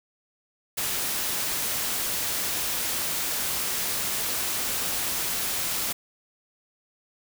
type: noise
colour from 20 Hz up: white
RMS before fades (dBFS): -28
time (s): 0.77-5.93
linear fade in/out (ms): 10
effects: none